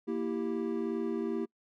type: chord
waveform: triangle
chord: E diminished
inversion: second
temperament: equal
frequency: 233.1 / 329.6 / 392 Hz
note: Bb3 / E4 / G4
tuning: 0 / 0 / 0 cents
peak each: -33 dBFS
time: 0.07-1.46 s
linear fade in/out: 20 ms
effects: noise-tail reverb RT60 0.1 s tail -25 dB re dry